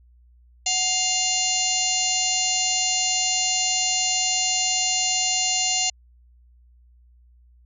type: harmonic tone with a mistuned harmonic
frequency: 701 Hz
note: F5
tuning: 6 cents sharp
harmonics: 1 / 3 / 4 / 5 / 6 / 7 / 8 / 9 / 10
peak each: -31 / -35 / -26 / -36 / -28 / -34 / -33 / -28 / -25 dBFS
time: 0.66-5.9 s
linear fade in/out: 5 ms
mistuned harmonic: 1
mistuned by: +98 cents
effects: added 60 Hz sine -51 dBFS peak until 7.65 s